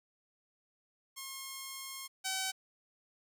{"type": "tone pair in turn", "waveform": "5% pulse", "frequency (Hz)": [1075, 761.8], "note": ["C6", "G5"], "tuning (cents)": [47, -50], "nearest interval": "tritone", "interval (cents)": 597, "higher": "first", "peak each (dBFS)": [-30, -22], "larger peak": "second", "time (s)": [[1.16, 2.08], [2.24, 2.52]], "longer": "first", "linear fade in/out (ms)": 20, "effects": []}